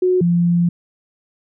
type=tone pair in turn; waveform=sine; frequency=366.1 / 172.78 Hz; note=F#4 / F3; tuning=-18 / -18 cents; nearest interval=octave + minor second; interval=1300 cents; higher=first; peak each=-12 dBFS; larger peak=neither; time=0.02-0.21 / 0.21-0.69 s; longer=second; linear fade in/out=5 ms; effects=none